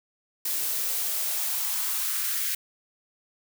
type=noise with high-pass filter sweep; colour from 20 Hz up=blue; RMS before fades=-28 dBFS; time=0.45-2.55 s; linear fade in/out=5 ms; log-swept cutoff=290 to 1800 Hz; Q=2.2; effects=none